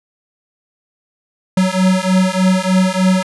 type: beating tone pair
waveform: square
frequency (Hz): 185 / 188.3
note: F#3 / F#3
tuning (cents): 0 / +31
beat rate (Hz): 3.3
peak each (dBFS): -15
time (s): 1.57-3.23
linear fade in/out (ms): 5
effects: resampled to 24000 Hz